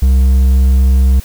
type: tone with hard clipping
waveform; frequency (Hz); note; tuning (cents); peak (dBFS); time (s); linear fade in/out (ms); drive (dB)
triangle; 65.41; C2; 0; -7; 0.02-1.2; 5; 7
effects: white hiss -37 dBFS RMS until 1.24 s